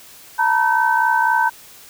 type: tone cluster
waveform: sine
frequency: 896 / 960 / 1535 Hz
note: A5 / B5 / G6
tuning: +31 / -49 / -37 cents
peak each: -18 dBFS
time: 0.38-1.5 s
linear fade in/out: 20 ms
effects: white hiss -43 dBFS RMS until 1.89 s